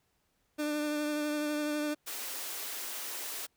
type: tone with vibrato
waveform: 30% pulse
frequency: 298.5 Hz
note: D4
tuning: 28 cents sharp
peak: -28 dBFS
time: 0.58-1.95 s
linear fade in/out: 20 ms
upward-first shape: triangle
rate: 12 Hz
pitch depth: 21 cents each way
type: high-pass noise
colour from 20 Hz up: white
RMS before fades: -39 dBFS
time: 2.06-3.47 s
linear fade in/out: 20 ms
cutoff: 290 Hz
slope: 24 dB/octave
effects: pink hiss -75 dBFS RMS until 3.56 s